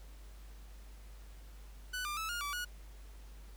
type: tone with pitch steps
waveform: sawtooth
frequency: 1492 / 1195 / 1307 / 1421 / 1153 / 1455 Hz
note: F#6 / D6 / E6 / F6 / D6 / F#6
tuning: +14 / +30 / -15 / +30 / -32 / -29 cents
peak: -33 dBFS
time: 1.93-2.65 s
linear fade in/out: 10 ms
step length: 120 ms
effects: added 50 Hz sine -49 dBFS peak until 3.56 s + pink hiss -62 dBFS RMS until 3.56 s